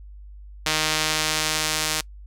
sawtooth tone with band-pass filter sweep, 155.56 Hz, D#3, in tune, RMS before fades -24 dBFS, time 0.66-2.01 s, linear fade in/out 5 ms, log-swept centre 4400 to 6800 Hz, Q 0.73, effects noise-tail reverb RT60 0.1 s tail -24 dB re dry + added 50 Hz sine -39 dBFS peak until 2.26 s

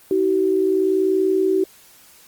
sine tone pair together, 319.5 / 380 Hz, D#4 / F#4, +46 / +46 cents, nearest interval minor third, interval 300 cents, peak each -22 / -16 dBFS, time 0.11-1.64 s, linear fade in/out 2 ms, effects white hiss -49 dBFS RMS until 2.27 s + Opus 24 kbps

